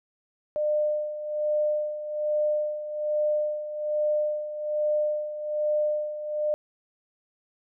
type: tone with tremolo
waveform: sine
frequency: 602 Hz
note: D5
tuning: 43 cents sharp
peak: -21 dBFS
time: 0.56-6.54 s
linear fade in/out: 0 ms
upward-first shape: sine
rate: 1.2 Hz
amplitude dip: 70%
effects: none